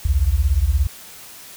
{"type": "beating tone pair", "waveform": "sine", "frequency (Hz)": [60.2, 77.2], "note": ["B1", "D#2"], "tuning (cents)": [-44, -13], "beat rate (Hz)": 17, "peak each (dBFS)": -17, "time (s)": [0.05, 0.87], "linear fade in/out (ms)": 5, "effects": ["white hiss -40 dBFS RMS until 1.56 s"]}